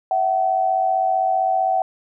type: tone pair together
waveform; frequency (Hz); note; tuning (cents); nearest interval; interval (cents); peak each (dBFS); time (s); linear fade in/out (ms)
sine; 662 / 757.5; E5 / F#5; +7 / +40; major second; 233; -23 / -17; 0.11-1.82; 2
effects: none